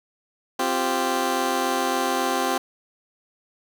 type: chord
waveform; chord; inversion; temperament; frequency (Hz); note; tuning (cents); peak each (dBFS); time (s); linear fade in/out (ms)
15% pulse; C suspended fourth; none; just; 261.6 / 348.8 / 392.4; C4 / F4 / G4; 0 / -2 / +2; -20 / -21 / -21; 0.59-2.58; 5
effects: none